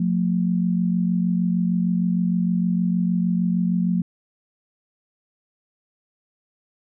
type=tone pair together; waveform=sine; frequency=178.8 / 225.3 Hz; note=F3 / A3; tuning=+41 / +41 cents; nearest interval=major third; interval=400 cents; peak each=-19 / -24 dBFS; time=0-4.02 s; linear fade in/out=5 ms; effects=none